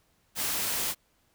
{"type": "noise", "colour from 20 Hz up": "white", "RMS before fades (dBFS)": -30, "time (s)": [0.35, 0.95], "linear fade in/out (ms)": 50, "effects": ["pink hiss -69 dBFS RMS until 1.34 s"]}